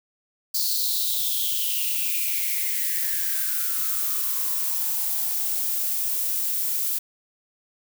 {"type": "noise with high-pass filter sweep", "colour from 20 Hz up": "violet", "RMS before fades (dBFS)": -25, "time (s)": [0.54, 6.99], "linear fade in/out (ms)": 10, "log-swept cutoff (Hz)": [4600, 400], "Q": 7.9, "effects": []}